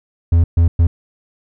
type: tone bursts at uneven times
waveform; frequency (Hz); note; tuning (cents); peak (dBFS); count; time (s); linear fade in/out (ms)
triangle; 84.2; E2; +37; -6; 3; 0.32-0.44 / 0.57-0.68 / 0.79-0.87; 5
effects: none